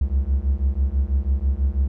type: beating tone pair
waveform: triangle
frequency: 64.8 / 70.9 Hz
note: C2 / C#2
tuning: -16 / +40 cents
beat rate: 6.1 Hz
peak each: -19 dBFS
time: 0.01-1.88 s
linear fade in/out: 5 ms
effects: none